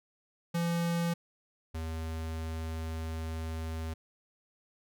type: tone pair in turn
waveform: square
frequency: 170.1 / 80.6 Hz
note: F3 / E2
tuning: -45 / -38 cents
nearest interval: octave + minor second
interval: 1293 cents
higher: first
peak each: -29 / -35 dBFS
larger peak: first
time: 0.54-1.14 / 1.74-3.94 s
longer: second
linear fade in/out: 10 ms
effects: none